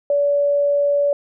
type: tone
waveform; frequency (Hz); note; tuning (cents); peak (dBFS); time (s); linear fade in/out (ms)
sine; 573; D5; -43; -14; 0.1-1.13; 2
effects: none

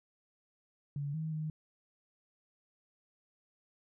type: tone with pitch steps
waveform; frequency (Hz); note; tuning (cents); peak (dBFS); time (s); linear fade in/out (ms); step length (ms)
sine; 143.1 / 158.3 / 155.2; D3 / D#3 / D#3; -45 / +30 / -4; -34; 0.96-1.5; 2; 180
effects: none

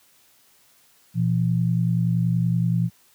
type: tone pair together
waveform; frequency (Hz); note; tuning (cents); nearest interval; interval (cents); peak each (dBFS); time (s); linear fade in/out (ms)
sine; 120 / 170.55; B2 / F3; -49 / -41; tritone; 608; -21; 1.14-2.9; 50
effects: white hiss -58 dBFS RMS until 3.14 s + high-pass 60 Hz 12 dB/octave

